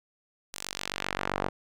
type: tone with band-pass filter sweep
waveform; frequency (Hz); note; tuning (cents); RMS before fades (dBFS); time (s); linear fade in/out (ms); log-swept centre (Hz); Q
sawtooth; 47.65; G1; -48; -34; 0.53-1.49; 10; 8500 to 780; 0.85
effects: none